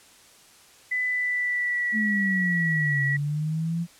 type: tone with pitch glide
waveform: sine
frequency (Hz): 2000 to 1933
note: B6 to B6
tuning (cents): +21 to -38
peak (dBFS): -23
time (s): 0.91-3.17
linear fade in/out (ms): 10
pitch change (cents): -59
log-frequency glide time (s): 1.04-2.02
type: linear two-way sweep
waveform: sine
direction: down then up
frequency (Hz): 221.6 to 136.9 to 171.9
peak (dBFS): -24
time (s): 1.92-3.87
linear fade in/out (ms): 50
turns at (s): 3.03
effects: white hiss -53 dBFS RMS until 3.99 s + low-pass 10000 Hz 12 dB/octave